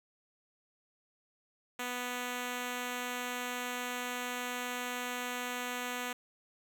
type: tone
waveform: 5% pulse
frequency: 246.9 Hz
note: B3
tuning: in tune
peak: -24 dBFS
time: 1.79-6.13 s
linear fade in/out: 5 ms
effects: none